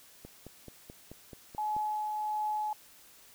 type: click train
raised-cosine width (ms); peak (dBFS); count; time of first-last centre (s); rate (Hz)
2; -32; 8; 0.25-1.765; 4.62
type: tone with tremolo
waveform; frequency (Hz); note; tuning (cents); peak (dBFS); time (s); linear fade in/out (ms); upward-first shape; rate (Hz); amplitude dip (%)
sine; 850; G#5; +40; -29; 1.58-2.73; 2; triangle; 1.4; 30
effects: white hiss -57 dBFS RMS until 3.34 s